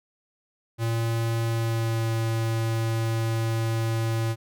square tone with pitch glide, 114.7 to 113.32 Hz, A#2 to A#2, -28 to -49 cents, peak -24 dBFS, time 0.78-4.36 s, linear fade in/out 50 ms, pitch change -21 cents, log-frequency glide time 1.47-2.09 s, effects none

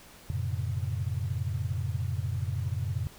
sine tone cluster, 89.7 / 110.3 / 127.2 / 139.9 Hz, F2 / A2 / C3 / C#3, +47 / +5 / -48 / +16 cents, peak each -32 / -33 / -36 / -37 dBFS, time 0.3-3.07 s, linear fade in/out 0 ms, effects pink hiss -52 dBFS RMS until 3.18 s

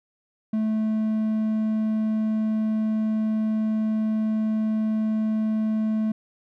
triangle tone, 217.7 Hz, A3, 18 cents flat, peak -19 dBFS, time 0.53-6.12 s, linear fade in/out 5 ms, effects none

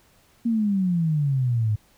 sine exponential sweep, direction down, 237.3 to 103.83 Hz, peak -19 dBFS, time 0.45-1.76 s, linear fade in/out 10 ms, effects pink hiss -59 dBFS RMS until 1.97 s

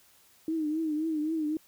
sine tone with vibrato, 312.3 Hz, D#4, 7 cents sharp, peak -27 dBFS, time 0.48-1.57 s, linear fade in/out 2 ms, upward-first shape triangle, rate 3.8 Hz, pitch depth 90 cents each way, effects white hiss -61 dBFS RMS until 1.67 s

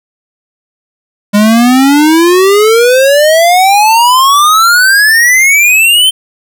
square exponential sweep, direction up, 202.4 to 3136 Hz, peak -4 dBFS, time 1.33-6.11 s, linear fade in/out 20 ms, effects none

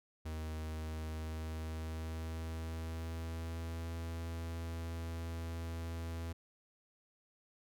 45% pulse tone with pitch glide, 78.9 to 83.01 Hz, D#2 to E2, +25 to +13 cents, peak -39 dBFS, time 0.25-6.33 s, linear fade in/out 10 ms, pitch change +88 cents, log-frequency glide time 1.07-3.91 s, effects none

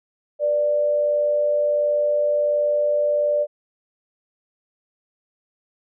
sine tone pair together, 487.9 / 589.3 Hz, B4 / D5, -21 / +6 cents, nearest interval minor third, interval 327 cents, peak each -29 / -17 dBFS, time 0.39-3.47 s, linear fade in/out 50 ms, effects none

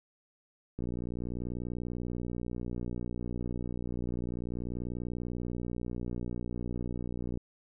click train, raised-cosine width 3 ms, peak -24 dBFS, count 398, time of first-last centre 0.79-7.374 s, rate 60.3 Hz, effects none

